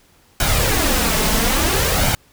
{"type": "noise with flanger", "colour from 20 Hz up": "pink", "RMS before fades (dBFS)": -17, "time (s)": [0.4, 2.15], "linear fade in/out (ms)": 2, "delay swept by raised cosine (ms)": [1.3, 4.7], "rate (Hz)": 0.59, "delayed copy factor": 0.55, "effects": ["pink hiss -54 dBFS RMS until 2.32 s"]}